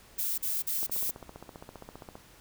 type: noise bursts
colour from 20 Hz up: violet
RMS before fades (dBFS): -31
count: 4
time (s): 0.18-1.112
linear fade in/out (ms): 10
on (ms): 200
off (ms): 44
type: click train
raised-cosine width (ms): 1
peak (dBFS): -29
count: 21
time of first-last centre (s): 0.83-2.155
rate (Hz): 15.1
effects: pink hiss -56 dBFS RMS until 2.4 s